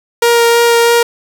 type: tone with vibrato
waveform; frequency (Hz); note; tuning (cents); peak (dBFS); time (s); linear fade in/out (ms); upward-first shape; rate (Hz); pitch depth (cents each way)
sawtooth; 469.1; A#4; +11; -3; 0.22-1.03; 5; sine; 3.1; 9
effects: none